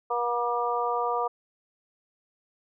harmonic tone with a mistuned harmonic, 240 Hz, B3, 49 cents flat, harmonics 2 / 3 / 4 / 5, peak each -30 / -30 / -30 / -30 dBFS, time 0.1-1.28 s, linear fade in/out 10 ms, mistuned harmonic 5, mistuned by -15 cents, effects none

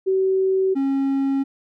sine / triangle tone pair in turn, 380.7 / 272.7 Hz, F#4 / C#4, +49 / -28 cents, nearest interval tritone, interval 577 cents, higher first, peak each -16 dBFS, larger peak neither, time 0.06-0.75 / 0.75-1.44 s, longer neither, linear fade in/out 20 ms, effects none

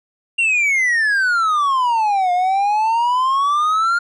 triangle exponential two-way sweep, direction down then up, 2794 to 707 to 1417 Hz, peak -12 dBFS, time 0.38-3.99 s, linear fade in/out 10 ms, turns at 2.32 s, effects resampled to 24000 Hz

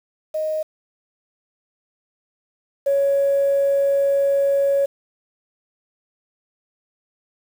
sine tone pair in turn, 622.3 / 556.7 Hz, D#5 / C#5, 0 / +7 cents, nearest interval major second, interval 193 cents, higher first, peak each -20 / -14 dBFS, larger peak second, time 0.34-0.63 / 2.86-4.86 s, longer second, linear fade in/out 10 ms, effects tanh soft clip ceiling -11 dBFS + 7-bit

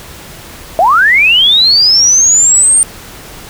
sine linear sweep, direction up, 629 to 8870 Hz, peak -4 dBFS, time 0.79-2.83 s, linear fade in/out 0 ms, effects pink hiss -31 dBFS RMS until 3.49 s

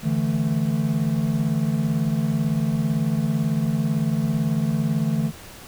triangle chord, D suspended second, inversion none, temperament equal, 146.83 / 164.81 / 220 Hz, D3 / E3 / A3, 0 / 0 / 0 cents, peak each -22 dBFS, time 0.02-5.32 s, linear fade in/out 50 ms, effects pink hiss -42 dBFS RMS until 5.67 s

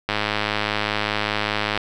click train, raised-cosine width 0.3 ms, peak -5 dBFS, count 178, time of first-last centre 0.09-1.776 s, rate 105 Hz, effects none

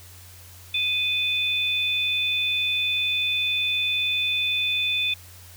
sine tone pair together, 2490 / 3521 Hz, D#7 / A7, +1 / 0 cents, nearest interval tritone, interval 599 cents, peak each -24 dBFS, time 0.74-5.14 s, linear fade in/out 5 ms, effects added 90 Hz sine -46 dBFS peak until 5.56 s + white hiss -48 dBFS RMS until 5.56 s

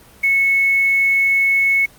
sine tone with quantisation, 2200 Hz, C#7, 14 cents flat, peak -12 dBFS, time 0.23-1.86 s, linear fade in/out 10 ms, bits 6, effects pink hiss -46 dBFS RMS until 1.98 s + Opus 24 kbps

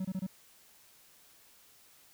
triangle tone bursts, 188.2 Hz, F#3, 30 cents sharp, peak -30 dBFS, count 4, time 0-0.267 s, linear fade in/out 5 ms, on 48 ms, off 25 ms, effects white hiss -61 dBFS RMS until 2.13 s

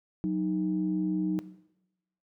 sine tone pair together, 185 / 311.1 Hz, F#3 / D#4, 0 / 0 cents, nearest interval major sixth, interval 900 cents, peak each -28 / -29 dBFS, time 0.24-1.39 s, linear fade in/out 0 ms, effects noise-tail reverb RT60 0.9 s tail -17 dB re dry + tanh soft clip ceiling -18 dBFS

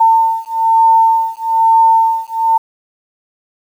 sine beating tone pair, 901 / 902.1 Hz, A5 / A5, +41 / +43 cents, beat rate 1.1 Hz, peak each -11 dBFS, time 0-2.58 s, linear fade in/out 10 ms, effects 7-bit

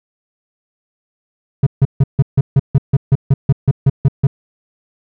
triangle tone bursts, 136.2 Hz, C#3, 30 cents flat, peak -4 dBFS, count 15, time 1.63-4.27 s, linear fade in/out 5 ms, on 36 ms, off 150 ms, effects none

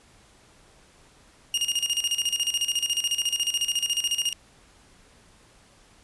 sawtooth tone with tremolo, 2845 Hz, F7, 31 cents sharp, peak -18 dBFS, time 1.54-4.33 s, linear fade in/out 2 ms, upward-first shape square, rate 14 Hz, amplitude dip 75%, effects pink hiss -56 dBFS RMS until 6.03 s + resampled to 24000 Hz

